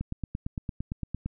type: click train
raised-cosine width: 5 ms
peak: -19 dBFS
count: 12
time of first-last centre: 0.01-1.26 s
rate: 8.8 Hz
effects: none